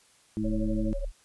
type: harmonic tone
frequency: 107.5 Hz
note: A2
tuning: 40 cents flat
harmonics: 1 / 2 / 3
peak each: -36 / -29 / -32 dBFS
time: 0.37-0.93 s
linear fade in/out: 0 ms
type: linear sweep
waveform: sine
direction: up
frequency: 30.3 to 36 Hz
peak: -29 dBFS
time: 0.41-1.12 s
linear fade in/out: 50 ms
type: tone with tremolo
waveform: sine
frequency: 554.4 Hz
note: C#5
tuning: in tune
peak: -32 dBFS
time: 0.44-1.05 s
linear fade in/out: 5 ms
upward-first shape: triangle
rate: 12 Hz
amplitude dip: 100%
effects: white hiss -61 dBFS RMS until 1.24 s + resampled to 24000 Hz